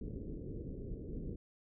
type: low-pass noise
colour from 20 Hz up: pink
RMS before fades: -43 dBFS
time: 0.01-1.36 s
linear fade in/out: 5 ms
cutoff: 470 Hz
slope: 48 dB/octave
effects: none